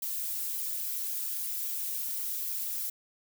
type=noise with flanger; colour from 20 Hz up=violet; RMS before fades=-34 dBFS; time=0.02-2.9 s; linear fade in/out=5 ms; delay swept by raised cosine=1.2 to 4 ms; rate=3.6 Hz; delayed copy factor=+0.7; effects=none